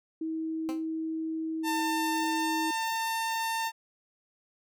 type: tone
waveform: sine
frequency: 320.5 Hz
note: E4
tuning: 49 cents flat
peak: -30 dBFS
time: 0.21-2.71 s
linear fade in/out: 5 ms
type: tone with exponential decay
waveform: 15% pulse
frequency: 261.6 Hz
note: C4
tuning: in tune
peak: -27 dBFS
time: 0.69-0.86 s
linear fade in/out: 0 ms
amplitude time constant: 36 ms
type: tone with pitch glide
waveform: sawtooth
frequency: 897 to 903.2 Hz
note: A5 to A5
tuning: +33 to +45 cents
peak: -25 dBFS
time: 1.63-3.72 s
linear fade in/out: 50 ms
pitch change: +12 cents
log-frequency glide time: 1.83-3.36 s
effects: none